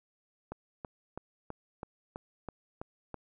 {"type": "click train", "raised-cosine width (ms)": 1, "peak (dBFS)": -25, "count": 9, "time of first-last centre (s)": [0.52, 3.143], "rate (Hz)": 3.05, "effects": []}